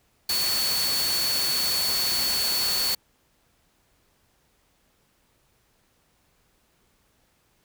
sine tone in noise, 4434 Hz, C#8, in tune, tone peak -24 dBFS, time 0.29-2.95 s, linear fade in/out 5 ms, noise white, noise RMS -28 dBFS, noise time 0.29-2.95 s, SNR +1 dB, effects pink hiss -66 dBFS RMS until 7.64 s

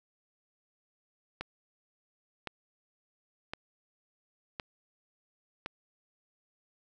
click train, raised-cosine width 0.3 ms, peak -20 dBFS, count 5, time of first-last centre 1.41-5.661 s, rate 0.941 Hz, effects none

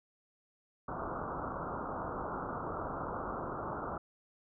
white low-pass noise, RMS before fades -39 dBFS, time 0.88-3.98 s, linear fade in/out 5 ms, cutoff 1400 Hz, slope 96 dB/octave, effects none

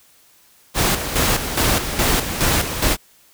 pink noise with tremolo, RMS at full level -17 dBFS, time 0.74-2.97 s, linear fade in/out 50 ms, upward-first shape square, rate 2.4 Hz, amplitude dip 60%, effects white hiss -53 dBFS RMS until 3.33 s

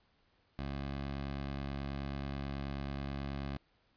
15% pulse tone, 69.3 Hz, C#2, in tune, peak -31 dBFS, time 0.59-3.57 s, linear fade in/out 0 ms, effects pink hiss -72 dBFS RMS until 3.96 s + resampled to 11025 Hz

